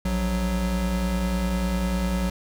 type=tone pair together; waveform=square; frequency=58.33 / 185 Hz; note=A#1 / F#3; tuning=+2 / 0 cents; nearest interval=octave + minor sixth; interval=1998 cents; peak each=-26 dBFS; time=0.05-2.3 s; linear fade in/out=5 ms; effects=none